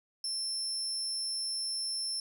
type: tone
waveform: 35% pulse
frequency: 5350 Hz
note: E8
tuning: 25 cents sharp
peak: -30 dBFS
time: 0.24-2.2 s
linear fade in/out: 2 ms
effects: none